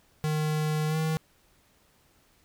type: tone with pitch glide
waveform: square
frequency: 153.7 to 158.2 Hz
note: D#3 to D#3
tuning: -21 to +29 cents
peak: -26 dBFS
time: 0.24-1.17 s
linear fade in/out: 0 ms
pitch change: +50 cents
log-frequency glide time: 0.87-0.97 s
effects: pink hiss -64 dBFS RMS until 2.44 s